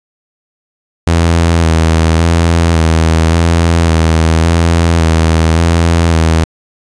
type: tone with vibrato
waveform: sawtooth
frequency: 82.41 Hz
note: E2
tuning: in tune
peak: -3 dBFS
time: 1.07-6.44 s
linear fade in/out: 0 ms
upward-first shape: square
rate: 0.89 Hz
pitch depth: 28 cents each way
effects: resampled to 22050 Hz + 7-bit